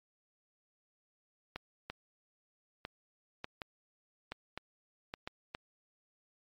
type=clicks; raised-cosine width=0.3 ms; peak=-23 dBFS; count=10; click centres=1.56 / 1.9 / 2.851 / 3.444 / 3.618 / 4.32 / 4.576 / 5.139 / 5.275 / 5.549 s; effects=MP3 64 kbps